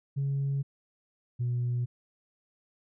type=tone pair in turn; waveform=sine; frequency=138.59 / 121.98 Hz; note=C#3 / B2; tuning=0 / -21 cents; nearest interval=major second; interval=221 cents; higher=first; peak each=-25 dBFS; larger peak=neither; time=0.16-0.63 / 1.39-1.86 s; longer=neither; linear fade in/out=20 ms; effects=tanh soft clip ceiling -24 dBFS